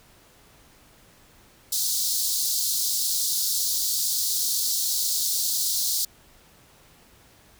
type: high-pass noise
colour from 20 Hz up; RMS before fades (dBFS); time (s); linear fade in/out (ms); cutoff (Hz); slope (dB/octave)
pink; -25; 1.72-6.05; 5; 4000; 48
effects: pink hiss -55 dBFS RMS until 7.59 s